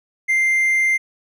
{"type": "tone with hard clipping", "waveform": "triangle", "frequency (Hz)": 2093, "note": "C7", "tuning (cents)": 0, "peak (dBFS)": -15, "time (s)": [0.28, 0.98], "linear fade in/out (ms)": 20, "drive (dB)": 5, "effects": []}